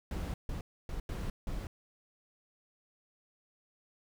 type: noise bursts at uneven times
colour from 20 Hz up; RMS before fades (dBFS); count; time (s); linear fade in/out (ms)
brown; -37; 5; 0.11-0.34 / 0.49-0.61 / 0.89-1 / 1.09-1.3 / 1.47-1.67; 2
effects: none